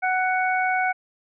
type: harmonic tone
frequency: 743 Hz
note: F#5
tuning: 7 cents sharp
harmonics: 1 / 2 / 3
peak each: -22 / -25 / -27 dBFS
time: 0.02-0.93 s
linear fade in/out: 20 ms
effects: none